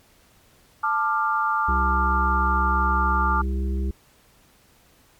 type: chord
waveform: sine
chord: D minor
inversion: second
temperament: equal with one note detuned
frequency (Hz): 880 / 1187.6 / 1396.9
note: A5 / D6 / F6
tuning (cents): 0 / +19 / 0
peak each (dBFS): -25 / -22 / -26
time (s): 0.83-3.42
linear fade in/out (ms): 10
type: harmonic tone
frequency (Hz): 66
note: C2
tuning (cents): +16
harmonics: 1 / 3 / 5 / 6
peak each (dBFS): -22 / -32 / -36 / -38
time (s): 1.68-3.91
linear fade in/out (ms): 5
effects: pink hiss -57 dBFS RMS until 5.19 s + MP3 96 kbps